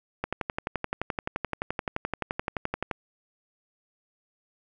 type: click train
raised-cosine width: 0.5 ms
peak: -13 dBFS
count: 32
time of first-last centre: 0.24-2.912 s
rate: 11.6 Hz
effects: none